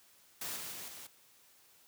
white noise with level steps, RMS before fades -40 / -43 / -45 / -49 dBFS, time 0.41-1.07 s, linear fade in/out 5 ms, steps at 0.56 / 0.72 / 0.88 s, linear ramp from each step 2 ms, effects white hiss -64 dBFS RMS until 1.87 s + high-pass 80 Hz 12 dB/octave

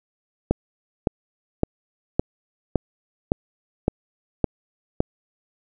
click train, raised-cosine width 2 ms, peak -4 dBFS, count 9, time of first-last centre 0.51-5.004 s, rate 1.78 Hz, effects none

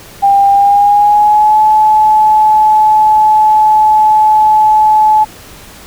sine tone with pitch glide, 797 to 859.2 Hz, G5 to A5, +28 to -41 cents, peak -4 dBFS, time 0.22-5.25 s, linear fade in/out 20 ms, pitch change +131 cents, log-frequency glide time 0.51-1.6 s, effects pink hiss -34 dBFS RMS until 5.86 s

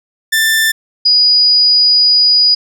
sawtooth / sine tone pair in turn, 1775 / 4920 Hz, A6 / D#8, +15 / -20 cents, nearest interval octave + tritone, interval 1765 cents, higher second, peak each -6 dBFS, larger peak neither, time 0.32-0.72 / 1.05-2.55 s, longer second, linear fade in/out 10 ms, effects none

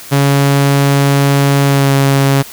sawtooth tone with pitch glide, 140 to 137.67 Hz, C#3 to C#3, +18 to -12 cents, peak -4 dBFS, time 0.11-2.43 s, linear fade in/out 20 ms, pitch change -30 cents, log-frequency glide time 1.65-1.92 s, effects white hiss -32 dBFS RMS until 2.52 s

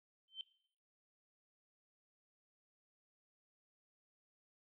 sine tone with exponential growth, 3100 Hz, G7, 20 cents flat, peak -38 dBFS, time 0.28-0.41 s, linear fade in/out 1 ms, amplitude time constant 27 ms, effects noise-tail reverb RT60 0.6 s tail -19 dB re dry

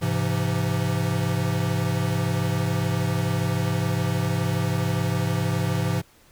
square chord, Ab augmented, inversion none, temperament equal with one note detuned, 103.83 / 130.81 / 168.96 Hz, Ab2 / C3 / E3, 0 / 0 / +43 cents, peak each -27 dBFS, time 0.01-6.02 s, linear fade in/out 20 ms, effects pink hiss -56 dBFS RMS until 6.31 s

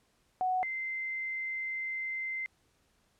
sine tone pair in turn, 741 / 2077 Hz, F#5 / C7, +2 / -13 cents, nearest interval octave + tritone, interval 1785 cents, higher second, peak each -27 / -33 dBFS, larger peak first, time 0.41-0.63 / 0.63-2.46 s, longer second, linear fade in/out 0 ms, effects pink hiss -71 dBFS RMS until 3.19 s + low-pass 11000 Hz 12 dB/octave

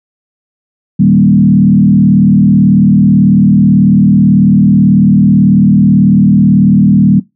sine tone with frequency modulation, 196 Hz, G3, in tune, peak -3 dBFS, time 0.99-7.2 s, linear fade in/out 10 ms, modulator 38.2 Hz, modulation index 1.3, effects noise-tail reverb RT60 0.2 s tail -20 dB re dry

